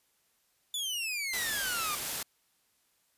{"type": "exponential sweep", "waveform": "sawtooth", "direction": "down", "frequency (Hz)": [3520, 1174.7], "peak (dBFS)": -29, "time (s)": [0.74, 1.95], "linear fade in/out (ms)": 2}
{"type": "noise", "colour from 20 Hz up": "white", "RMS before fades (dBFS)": -35, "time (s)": [1.33, 2.23], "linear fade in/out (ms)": 5}
{"effects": ["white hiss -72 dBFS RMS until 3.17 s", "resampled to 32000 Hz"]}